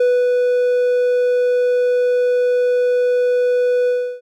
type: tone with ADSR envelope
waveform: triangle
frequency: 493.9 Hz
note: B4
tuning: in tune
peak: -9 dBFS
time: 0-4.21 s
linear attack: 6 ms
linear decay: 250 ms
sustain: -2 dB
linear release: 330 ms
effects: none